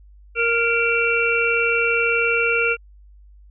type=harmonic tone with a mistuned harmonic; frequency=466.2 Hz; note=A#4; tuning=in tune; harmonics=1 / 3 / 5 / 6; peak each=-22 / -22 / -22 / -22 dBFS; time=0.35-2.77 s; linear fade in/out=50 ms; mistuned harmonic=6; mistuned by=-49 cents; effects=added 50 Hz sine -44 dBFS peak until 3.5 s